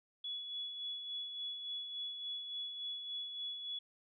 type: tone with tremolo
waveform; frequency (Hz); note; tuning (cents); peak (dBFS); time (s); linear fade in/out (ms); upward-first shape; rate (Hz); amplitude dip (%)
sine; 3394; G#7; +37; -38; 0.24-3.79; 5; sine; 3.5; 45
effects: none